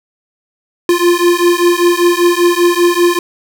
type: beating tone pair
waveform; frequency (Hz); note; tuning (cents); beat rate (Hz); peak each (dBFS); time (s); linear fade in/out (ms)
square; 346.4 / 351.5; F4 / F4; -14 / +11; 5.1; -12; 0.89-3.19; 2
effects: none